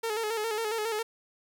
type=tone with vibrato; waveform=sawtooth; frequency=440 Hz; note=A4; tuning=in tune; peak=-25 dBFS; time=0.03-1.03 s; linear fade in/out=10 ms; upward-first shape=square; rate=7.3 Hz; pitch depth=61 cents each way; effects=none